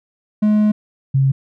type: tone pair in turn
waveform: triangle / sine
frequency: 211.6 / 135.24 Hz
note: G#3 / C#3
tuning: +33 / -42 cents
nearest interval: minor sixth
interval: 775 cents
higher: first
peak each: -9 / -11 dBFS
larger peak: first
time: 0.42-0.72 / 1.14-1.32 s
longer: first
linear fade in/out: 10 ms
effects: none